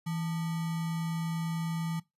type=tone with sample-and-hold; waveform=sine; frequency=164.5 Hz; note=E3; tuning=3 cents flat; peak=-30 dBFS; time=0.06-2 s; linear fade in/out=10 ms; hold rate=1050 Hz; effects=noise-tail reverb RT60 0.2 s tail -21 dB re dry + resampled to 32000 Hz